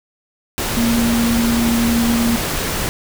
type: tone in noise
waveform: sine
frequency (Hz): 233.1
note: A#3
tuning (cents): 0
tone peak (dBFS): -14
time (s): 0.77-2.36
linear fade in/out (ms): 0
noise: pink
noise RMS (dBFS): -21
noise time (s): 0.58-2.89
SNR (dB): +4
effects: none